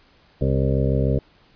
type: harmonic tone with a mistuned harmonic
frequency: 66.7 Hz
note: C2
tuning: 34 cents sharp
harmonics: 1 / 2 / 3 / 4 / 6 / 7 / 8 / 9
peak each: -23 / -21 / -27 / -28 / -29 / -28 / -29 / -32 dBFS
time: 0.41-1.19 s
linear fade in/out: 5 ms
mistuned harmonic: 6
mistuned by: -41 cents
effects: pink hiss -56 dBFS RMS until 1.55 s + resampled to 11025 Hz